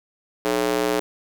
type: tone with high-pass filter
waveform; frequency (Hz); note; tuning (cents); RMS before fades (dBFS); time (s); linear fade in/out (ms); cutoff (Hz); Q
square; 60.9; B1; -24; -22; 0.45-1; 0; 400; 2
effects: none